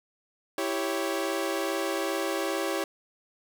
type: chord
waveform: sawtooth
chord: C# diminished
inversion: first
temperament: equal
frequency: 329.6 / 392 / 554.4 Hz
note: E4 / G4 / C#5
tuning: 0 / 0 / 0 cents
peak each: -28 dBFS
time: 0.58-2.84 s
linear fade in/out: 2 ms
effects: none